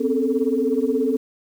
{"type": "tone cluster", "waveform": "sine", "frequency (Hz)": [252.1, 271.1, 431.7, 448.3], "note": ["B3", "C#4", "A4", "A4"], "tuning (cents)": [36, -38, -33, 32], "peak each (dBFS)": -23, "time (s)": [0, 1.17], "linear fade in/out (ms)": 10, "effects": ["tanh soft clip ceiling -7 dBFS", "8-bit"]}